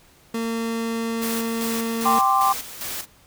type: tone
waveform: 30% pulse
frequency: 228.3 Hz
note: A#3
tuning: 36 cents flat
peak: -21 dBFS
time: 0.34-2.19 s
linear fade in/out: 5 ms
type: noise with tremolo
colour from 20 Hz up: white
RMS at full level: -30 dBFS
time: 1.21-3.06 s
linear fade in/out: 20 ms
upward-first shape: square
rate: 2.5 Hz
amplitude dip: 60%
type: chord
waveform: sine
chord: G suspended fourth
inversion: none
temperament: just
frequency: 784 / 1045.3 / 1176 Hz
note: G5 / C6 / D6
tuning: 0 / -2 / +2 cents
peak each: -20 dBFS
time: 2.05-2.53 s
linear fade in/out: 10 ms
effects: pink hiss -54 dBFS RMS until 3.26 s